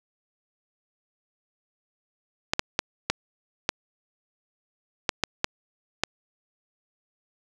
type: clicks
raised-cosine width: 0.2 ms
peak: -4 dBFS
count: 9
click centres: 2.535 / 2.594 / 2.791 / 3.1 / 3.691 / 5.092 / 5.237 / 5.444 / 6.036 s
effects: none